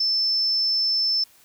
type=tone; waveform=sine; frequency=5290 Hz; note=E8; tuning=5 cents sharp; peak=-19 dBFS; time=0-1.24 s; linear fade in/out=5 ms; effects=white hiss -55 dBFS RMS until 1.44 s